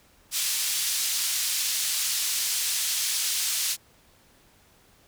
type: band-pass noise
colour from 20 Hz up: pink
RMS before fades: -27 dBFS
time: 0.31-3.77 s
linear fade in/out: 50 ms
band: 4000 to 13000 Hz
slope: 12 dB/octave
effects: pink hiss -59 dBFS RMS until 5.07 s